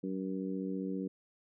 harmonic tone, 95 Hz, F#2, 46 cents sharp, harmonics 2 / 3 / 4 / 5, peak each -37 / -38 / -43 / -44 dBFS, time 0.03-1.08 s, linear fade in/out 10 ms, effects none

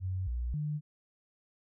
sine tone with pitch steps, 93.1 / 60.2 / 150 Hz, F#2 / B1 / D3, +11 / -44 / +37 cents, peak -31 dBFS, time 0-0.81 s, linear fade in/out 50 ms, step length 270 ms, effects none

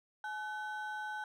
triangle ring-modulated tone, 1180 Hz, D6, 8 cents sharp, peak -33 dBFS, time 0.24-1.24 s, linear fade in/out 2 ms, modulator 331 Hz, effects none

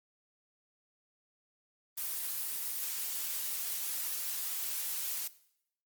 blue noise with amplitude modulation, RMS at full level -35 dBFS, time 1.97-5.28 s, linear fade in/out 10 ms, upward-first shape sine, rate 159 Hz, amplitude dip 25%, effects noise-tail reverb RT60 0.7 s tail -18 dB re dry + Opus 24 kbps

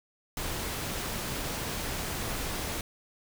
pink noise, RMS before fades -34 dBFS, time 0.37-2.81 s, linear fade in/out 2 ms, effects none

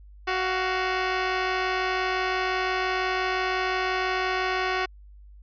10% pulse tone pair together, 372.4 / 699 Hz, F#4 / F5, +11 / +1 cents, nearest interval major seventh, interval 1090 cents, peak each -16 / -25 dBFS, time 0.27-4.86 s, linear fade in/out 10 ms, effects added 50 Hz sine -45 dBFS peak until 5.42 s + resampled to 11025 Hz

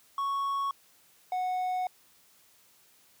triangle tone pair in turn, 1108.7 / 735.7 Hz, C#6 / F#5, 0 / -10 cents, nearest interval perfect fifth, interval 710 cents, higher first, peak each -26 dBFS, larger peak neither, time 0.18-0.71 / 1.32-1.87 s, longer second, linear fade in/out 2 ms, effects white hiss -62 dBFS RMS until 3.2 s + high-pass 60 Hz 12 dB/octave

